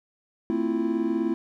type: chord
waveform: triangle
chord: F major seventh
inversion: first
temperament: equal with one note detuned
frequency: 225.3 / 261.6 / 329.6 / 349.2 Hz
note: A3 / C4 / E4 / F4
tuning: +41 / 0 / 0 / 0 cents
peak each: -27 / -28 / -24 / -29 dBFS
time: 0.5-1.34 s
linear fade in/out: 0 ms
effects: none